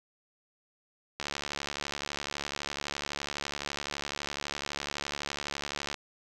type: click train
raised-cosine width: 0.2 ms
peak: -16 dBFS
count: 342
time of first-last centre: 1.2-5.943 s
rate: 71.9 Hz
effects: none